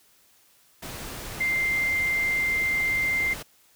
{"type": "tone in noise", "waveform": "sine", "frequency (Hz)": 2093, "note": "C7", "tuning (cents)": 0, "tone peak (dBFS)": -22, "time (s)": [1.4, 3.34], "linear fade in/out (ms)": 10, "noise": "pink", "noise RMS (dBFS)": -37, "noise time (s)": [0.82, 3.43], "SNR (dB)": 12, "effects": ["white hiss -60 dBFS RMS until 3.75 s"]}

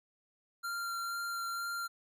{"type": "tone with vibrato", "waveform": "square", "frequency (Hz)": 1382, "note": "F6", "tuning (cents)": -19, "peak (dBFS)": -36, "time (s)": [0.63, 1.88], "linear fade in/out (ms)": 20, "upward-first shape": "sine", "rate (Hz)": 2.1, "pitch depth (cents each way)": 10, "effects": []}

